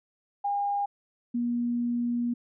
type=tone pair in turn; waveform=sine; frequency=809 / 239.4 Hz; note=G#5 / A#3; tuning=-46 / +46 cents; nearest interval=octave + major sixth; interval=2108 cents; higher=first; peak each=-25 dBFS; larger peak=neither; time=0.44-0.86 / 1.34-2.34 s; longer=second; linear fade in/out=10 ms; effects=none